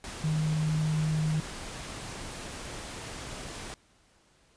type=tone in noise; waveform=sine; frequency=155.56 Hz; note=D#3; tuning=in tune; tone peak=-25 dBFS; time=0.24-1.4 s; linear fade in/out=0 ms; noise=pink; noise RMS=-40 dBFS; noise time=0.04-3.74 s; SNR=+12 dB; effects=pink hiss -64 dBFS RMS until 4.56 s + resampled to 22050 Hz